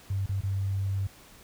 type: tone with dropouts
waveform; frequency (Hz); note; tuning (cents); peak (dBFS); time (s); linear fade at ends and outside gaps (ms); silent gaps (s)
sine; 97.5; G2; -9; -26; 0.1-1.07; 5; 0.261-0.291 / 0.409-0.434
effects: pink hiss -53 dBFS RMS until 1.43 s